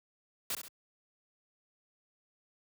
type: noise with echo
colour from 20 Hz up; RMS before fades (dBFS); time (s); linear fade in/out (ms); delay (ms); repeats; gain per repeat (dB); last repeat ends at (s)
white; -35; 0.5-0.55; 2; 66; 2; -7; 0.682
effects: high-pass 80 Hz 12 dB/octave